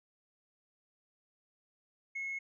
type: tone with tanh clipping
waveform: triangle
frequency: 2177 Hz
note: C#7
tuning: 32 cents flat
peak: -36 dBFS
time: 2.15-2.39 s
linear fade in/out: 10 ms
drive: 5 dB
effects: resampled to 16000 Hz